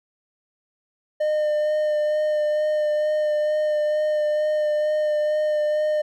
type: tone with vibrato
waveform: triangle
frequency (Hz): 606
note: D#5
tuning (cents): -46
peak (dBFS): -17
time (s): 1.2-6.02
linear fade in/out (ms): 10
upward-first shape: sine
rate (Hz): 2.2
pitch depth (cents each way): 14
effects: none